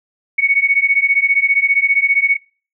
sine beating tone pair, 2217 / 2232 Hz, C#7 / C#7, 0 / +11 cents, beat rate 15 Hz, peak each -14 dBFS, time 0.38-2.37 s, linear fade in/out 10 ms, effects noise-tail reverb RT60 0.4 s tail -24 dB re dry

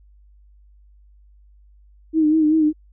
sine tone with vibrato, 311.1 Hz, D#4, in tune, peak -13 dBFS, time 2.13-2.73 s, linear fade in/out 50 ms, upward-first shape sine, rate 5.2 Hz, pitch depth 52 cents each way, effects added 50 Hz sine -48 dBFS peak until 2.92 s

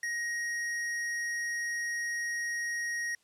square tone, 1881 Hz, A#6, 15 cents sharp, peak -32 dBFS, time 0.03-3.15 s, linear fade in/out 2 ms, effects white hiss -69 dBFS RMS until 3.23 s + low-pass 9000 Hz 12 dB/octave

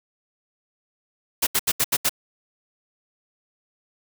white noise bursts, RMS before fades -20 dBFS, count 6, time 1.42-2.094 s, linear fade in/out 10 ms, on 49 ms, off 76 ms, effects none

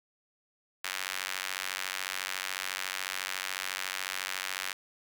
sawtooth tone with high-pass filter, 94 Hz, F#2, 28 cents sharp, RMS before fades -36 dBFS, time 0.84-4.73 s, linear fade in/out 5 ms, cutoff 1800 Hz, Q 1.1, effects none

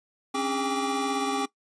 square tone cluster, 270.9 / 288.9 / 408.1 / 797 / 1153 Hz, C#4 / D4 / G#4 / G5 / D6, -40 / -28 / -30 / +28 / -32 cents, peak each -31 / -38 / -34 / -32 / -32 dBFS, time 0.34-1.46 s, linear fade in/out 10 ms, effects noise-tail reverb RT60 0.1 s tail -19 dB re dry + resampled to 22050 Hz

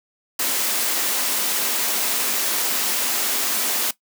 white high-pass noise, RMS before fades -22 dBFS, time 0.39-3.91 s, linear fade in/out 5 ms, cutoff 200 Hz, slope 96 dB/octave, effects noise-tail reverb RT60 0.1 s tail -17 dB re dry

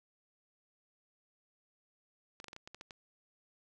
clicks, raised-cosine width 0.2 ms, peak -30 dBFS, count 9, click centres 2.401 / 2.443 / 2.483 / 2.531 / 2.564 / 2.675 / 2.746 / 2.811 / 2.908 s, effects none

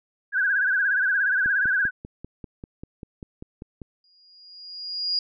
sine tone with vibrato, 1568 Hz, G6, in tune, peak -19 dBFS, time 0.32-1.91 s, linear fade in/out 50 ms, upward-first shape sine, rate 17 Hz, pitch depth 99 cents each way
click train, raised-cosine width 3 ms, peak -24 dBFS, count 13, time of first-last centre 1.46-3.818 s, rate 5.09 Hz
sine tone with exponential growth, 4859 Hz, D#8, 42 cents flat, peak -20 dBFS, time 4.04-5.19 s, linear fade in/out 2 ms, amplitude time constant 250 ms
effects none

